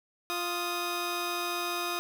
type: tone pair together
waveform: 15% pulse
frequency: 349.2 / 1244.4 Hz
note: F4 / D#6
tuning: 0 / 0 cents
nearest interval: octave + minor seventh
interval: 2200 cents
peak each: -27 dBFS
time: 0.3-1.99 s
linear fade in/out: 0 ms
effects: none